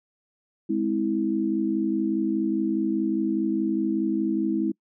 sine chord, Ab augmented, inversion none, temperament just, 207.7 / 259.6 / 324.5 Hz, Ab3 / C4 / E4, 0 / -13 / -27 cents, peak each -27 / -29 / -24 dBFS, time 0.69-4.72 s, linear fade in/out 10 ms, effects noise-tail reverb RT60 0.1 s tail -25 dB re dry

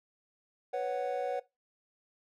triangle chord, B suspended second, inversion none, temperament equal with one note detuned, 493.9 / 554.4 / 742.1 Hz, B4 / C#5 / F#5, 0 / 0 / +5 cents, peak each -33 dBFS, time 0.73-1.4 s, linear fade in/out 10 ms, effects noise-tail reverb RT60 0.2 s tail -19 dB re dry + tanh soft clip ceiling -21 dBFS

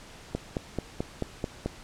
click train, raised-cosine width 2 ms, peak -15 dBFS, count 7, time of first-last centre 0.35-1.66 s, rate 4.58 Hz, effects pink hiss -48 dBFS RMS until 1.83 s + low-pass 8000 Hz 12 dB/octave

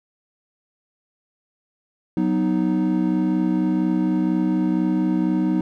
triangle chord, B major, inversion second, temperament equal, 185 / 246.9 / 311.1 Hz, F#3 / B3 / D#4, 0 / 0 / 0 cents, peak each -20 / -22 / -19 dBFS, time 2.17-5.61 s, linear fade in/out 2 ms, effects none

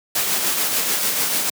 white noise with tremolo, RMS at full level -19 dBFS, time 0.15-1.5 s, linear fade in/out 5 ms, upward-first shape triangle, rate 6.8 Hz, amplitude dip 40%, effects high-pass 150 Hz 12 dB/octave

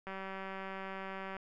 click train, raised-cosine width 0.5 ms, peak -28 dBFS, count 250, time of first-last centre 0.07-1.367 s, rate 192 Hz, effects none

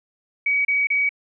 sine tone bursts, 2266 Hz, C#7, 37 cents sharp, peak -17 dBFS, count 3, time 0.46-1.092 s, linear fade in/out 5 ms, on 190 ms, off 31 ms, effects none

